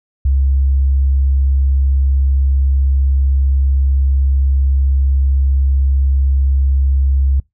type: tone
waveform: sine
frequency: 67.8 Hz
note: C#2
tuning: 38 cents flat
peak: -9 dBFS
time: 0.25-7.4 s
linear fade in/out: 5 ms
effects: noise-tail reverb RT60 0.2 s tail -26 dB re dry + tanh soft clip ceiling -5 dBFS